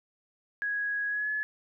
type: tone with pitch glide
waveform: sine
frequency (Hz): 1661.2 to 1707.9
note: G#6 to G#6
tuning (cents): 0 to +48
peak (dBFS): -28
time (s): 0.62-1.43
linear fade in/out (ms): 0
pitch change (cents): +48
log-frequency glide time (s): 1.08-1.3
effects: none